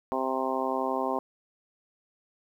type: harmonic tone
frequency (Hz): 131.5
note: C3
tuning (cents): +9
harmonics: 2 / 3 / 4 / 5 / 6 / 7 / 8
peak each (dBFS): -34 / -34 / -34 / -34 / -34 / -34 / -34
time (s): 0.12-1.19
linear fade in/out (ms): 0
effects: 10-bit